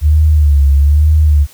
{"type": "tone with vibrato", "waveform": "sine", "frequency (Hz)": 73.42, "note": "D2", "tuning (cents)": 0, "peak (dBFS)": -5, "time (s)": [0.01, 1.47], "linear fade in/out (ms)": 50, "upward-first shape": "sine", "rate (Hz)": 1.1, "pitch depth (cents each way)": 91, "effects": ["white hiss -42 dBFS RMS until 1.53 s"]}